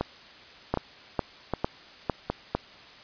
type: two click trains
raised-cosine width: 1 ms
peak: -10 / -12 dBFS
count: 5 / 4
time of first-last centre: 0.74-2.55 / 0.01-2.3 s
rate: 2.21 / 1.31 Hz
effects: white hiss -49 dBFS RMS until 3.03 s + resampled to 11025 Hz